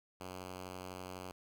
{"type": "tone", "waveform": "5% pulse", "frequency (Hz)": 92, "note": "F#2", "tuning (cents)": -9, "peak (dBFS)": -33, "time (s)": [0.2, 1.32], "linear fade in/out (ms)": 10, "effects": []}